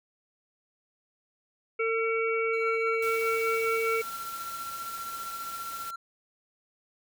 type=harmonic tone; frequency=451.7 Hz; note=A4; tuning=45 cents sharp; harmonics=1 / 3 / 5 / 6; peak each=-27 / -33 / -31 / -43 dBFS; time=1.79-4.02 s; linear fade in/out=10 ms
type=tone with tremolo; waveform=triangle; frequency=1360 Hz; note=F6; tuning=46 cents flat; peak=-32 dBFS; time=2.53-5.96 s; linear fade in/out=5 ms; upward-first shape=sine; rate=15 Hz; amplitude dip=40%
type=noise; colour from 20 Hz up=white; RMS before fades=-43 dBFS; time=3.02-5.91 s; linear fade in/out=5 ms
effects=none